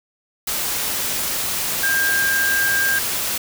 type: tone in noise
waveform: sine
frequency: 1600 Hz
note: G6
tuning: 35 cents sharp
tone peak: -17 dBFS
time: 1.83-2.99 s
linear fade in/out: 5 ms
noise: white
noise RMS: -23 dBFS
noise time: 0.47-3.38 s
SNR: +3 dB
effects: none